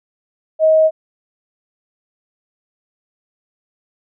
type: tone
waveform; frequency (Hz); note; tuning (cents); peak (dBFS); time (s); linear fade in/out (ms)
sine; 632; D#5; +27; -8; 0.59-0.91; 50
effects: none